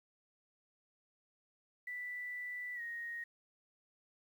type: tone with pitch glide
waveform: sine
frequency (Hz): 1975.5 to 1871.1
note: B6 to A#6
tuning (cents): 0 to +6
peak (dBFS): -40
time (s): 1.87-3.24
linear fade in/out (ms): 5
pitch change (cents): -94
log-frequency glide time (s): 2.75-2.81
effects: 11-bit

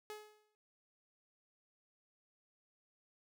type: tone with exponential decay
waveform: sawtooth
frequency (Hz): 424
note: G#4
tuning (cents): +36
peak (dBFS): -39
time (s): 0.1-0.55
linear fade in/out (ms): 0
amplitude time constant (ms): 96
effects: none

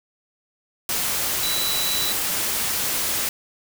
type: tone in noise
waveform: sine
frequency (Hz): 3951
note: B7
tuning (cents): 0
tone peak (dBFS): -25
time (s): 1.43-2.12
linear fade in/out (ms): 2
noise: white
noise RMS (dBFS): -24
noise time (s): 0.89-3.29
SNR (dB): -4
effects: none

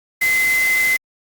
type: tone in noise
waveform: sine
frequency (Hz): 2051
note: C7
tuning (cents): -35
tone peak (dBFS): -14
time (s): 0.21-0.97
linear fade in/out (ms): 10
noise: white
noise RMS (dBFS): -26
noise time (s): 0.21-0.97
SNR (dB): +9
effects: Opus 48 kbps

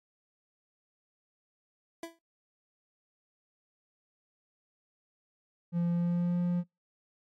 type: tone with exponential decay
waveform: 25% pulse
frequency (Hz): 332.6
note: E4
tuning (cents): +16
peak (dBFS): -31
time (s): 2.03-2.19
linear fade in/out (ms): 2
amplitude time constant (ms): 34
type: tone with pitch glide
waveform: triangle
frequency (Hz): 172.1 to 175.82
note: F3 to F3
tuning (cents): -25 to +12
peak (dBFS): -24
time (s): 5.72-6.64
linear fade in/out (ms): 50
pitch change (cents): +37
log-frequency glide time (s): 5.91-6.39
effects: noise-tail reverb RT60 0.2 s tail -26 dB re dry + MP3 64 kbps

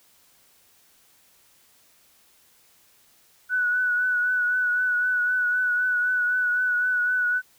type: tone with vibrato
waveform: sine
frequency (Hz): 1480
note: F#6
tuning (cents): 0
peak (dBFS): -20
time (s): 3.49-7.42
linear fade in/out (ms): 50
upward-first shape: triangle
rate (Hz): 3.9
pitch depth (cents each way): 33
effects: white hiss -59 dBFS RMS until 7.58 s

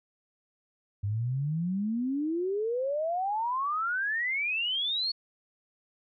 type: exponential sweep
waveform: sine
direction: up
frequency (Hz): 98 to 4435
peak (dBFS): -27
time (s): 1.03-5.12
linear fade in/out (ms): 10
effects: none

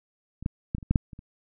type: clicks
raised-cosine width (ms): 5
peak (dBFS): -26 / -14 / -15 / -26 / -28 / -9 / -8 / -29 / -30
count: 9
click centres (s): 0.426 / 0.461 / 0.749 / 0.783 / 0.828 / 0.91 / 0.958 / 1.132 / 1.191
effects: none

